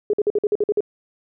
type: tone bursts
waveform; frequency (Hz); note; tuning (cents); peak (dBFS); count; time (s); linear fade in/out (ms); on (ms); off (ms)
sine; 416.2; G#4; +4; -15; 9; 0.1-0.806; 2; 34; 50
effects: none